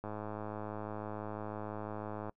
click train, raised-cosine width 1 ms, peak -27 dBFS, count 240, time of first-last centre 0.04-2.295 s, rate 106 Hz, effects noise-tail reverb RT60 0.1 s tail -24 dB re dry

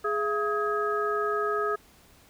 sine tone cluster, 417.2 / 675 / 1264 / 1648 Hz, G#4 / E5 / D#6 / G#6, +8 / +41 / +27 / -14 cents, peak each -28 / -36 / -28 / -35 dBFS, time 0.04-1.76 s, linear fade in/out 10 ms, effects pink hiss -57 dBFS RMS until 2.29 s

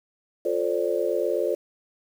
sine chord, D minor seventh, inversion first, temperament just, 352.4 / 440.5 / 528.6 / 587.3 Hz, F4 / A4 / C5 / D5, +16 / +2 / +18 / 0 cents, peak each -28 / -27 / -27 / -28 dBFS, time 0.45-1.55 s, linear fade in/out 5 ms, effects 8-bit

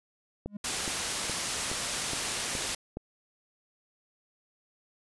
click train, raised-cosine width 2 ms, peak -22 dBFS, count 7, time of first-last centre 0.46-2.97 s, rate 2.39 Hz
triangle tone with exponential growth, 205.4 Hz, G#3, 19 cents flat, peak -30 dBFS, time 0.47-0.57 s, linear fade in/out 5 ms, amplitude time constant 21 ms
white low-pass noise, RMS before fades -33 dBFS, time 0.64-2.75 s, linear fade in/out 5 ms, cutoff 9800 Hz, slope 12 dB/octave
effects resampled to 24000 Hz

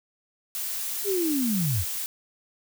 blue noise, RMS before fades -31 dBFS, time 0.55-2.06 s, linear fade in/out 0 ms
sine linear sweep, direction down, 415.8 to 73.42 Hz, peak -23 dBFS, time 1.04-1.85 s, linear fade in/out 50 ms
effects none

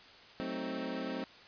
25% pulse chord, F# diminished seventh, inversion none, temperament equal with one note detuned, 187.36 / 220 / 261.6 / 311.1 Hz, F#3 / A3 / C4 / Eb4, +22 / 0 / 0 / 0 cents, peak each -40 / -39 / -35 / -40 dBFS, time 0.4-1.24 s, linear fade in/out 0 ms, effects white hiss -55 dBFS RMS until 1.47 s + resampled to 11025 Hz

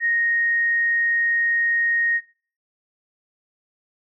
sine tone, 1865 Hz, A#6, in tune, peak -18 dBFS, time 0-2.21 s, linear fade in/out 50 ms, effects noise-tail reverb RT60 0.4 s tail -17 dB re dry

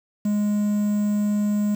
triangle tone with quantisation, 207.7 Hz, G#3, in tune, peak -17 dBFS, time 0.25-1.75 s, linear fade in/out 5 ms, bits 7, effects none

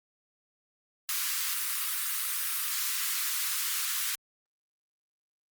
white high-pass noise, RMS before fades -31 dBFS, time 1.09-4.15 s, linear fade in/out 0 ms, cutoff 1100 Hz, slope 48 dB/octave, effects Opus 32 kbps

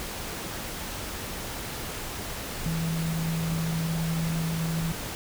sine tone in noise, 163.5 Hz, E3, 14 cents flat, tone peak -26 dBFS, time 2.66-4.92 s, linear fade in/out 0 ms, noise pink, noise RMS -35 dBFS, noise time 0-5.15 s, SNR +6 dB, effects none

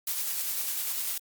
blue noise with tremolo, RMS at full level -30 dBFS, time 0.07-1.18 s, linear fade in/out 5 ms, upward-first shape square, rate 10 Hz, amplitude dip 25%, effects Opus 48 kbps

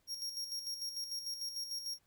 40% pulse tone with tremolo, 5580 Hz, F8, 2 cents flat, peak -36 dBFS, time 0.07-1.99 s, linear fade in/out 50 ms, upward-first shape square, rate 6.7 Hz, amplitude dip 55%, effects pink hiss -75 dBFS RMS until 2.06 s

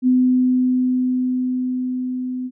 sine tone with level ramp, 253.4 Hz, B3, 45 cents sharp, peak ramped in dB -11 to -23 dBFS, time 0.02-2.51 s, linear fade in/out 50 ms, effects none

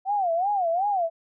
sine tone with vibrato, 740 Hz, F#5, in tune, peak -21 dBFS, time 0.05-1.1 s, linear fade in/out 50 ms, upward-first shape sine, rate 2.7 Hz, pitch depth 200 cents each way, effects none

